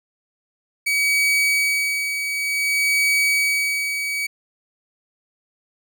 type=tone with tremolo; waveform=40% pulse; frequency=2270 Hz; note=C#7; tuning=41 cents sharp; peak=-15 dBFS; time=0.86-4.27 s; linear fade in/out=10 ms; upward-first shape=sine; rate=0.55 Hz; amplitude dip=55%; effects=none